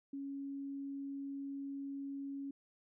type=tone; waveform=sine; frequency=277.2 Hz; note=C#4; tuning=in tune; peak=-40 dBFS; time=0.13-2.51 s; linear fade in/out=5 ms; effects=none